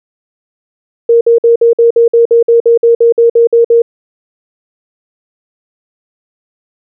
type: tone bursts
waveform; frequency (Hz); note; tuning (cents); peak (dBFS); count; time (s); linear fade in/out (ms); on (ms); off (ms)
sine; 466.2; A#4; 0; -3; 16; 1.09-3.82; 5; 120; 54
effects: none